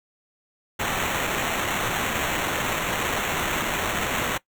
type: noise with sample-and-hold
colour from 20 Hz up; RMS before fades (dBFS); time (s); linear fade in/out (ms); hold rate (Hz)
white; -26; 0.79-4.38; 10; 4900
effects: noise-tail reverb RT60 0.1 s tail -20 dB re dry